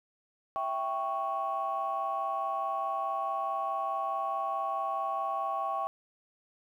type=chord; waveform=sine; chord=C# diminished; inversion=first; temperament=equal; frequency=659.3 / 784 / 1108.7 Hz; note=E5 / G5 / C#6; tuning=0 / 0 / 0 cents; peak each=-36 / -33 / -32 dBFS; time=0.56-5.87 s; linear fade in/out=0 ms; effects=tanh soft clip ceiling -22 dBFS + 11-bit